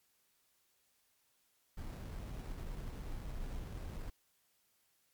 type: noise with sample-and-hold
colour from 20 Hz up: brown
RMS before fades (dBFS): -43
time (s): 1.77-4.1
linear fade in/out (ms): 5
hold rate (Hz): 3150
effects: white hiss -75 dBFS RMS until 5.13 s + MP3 96 kbps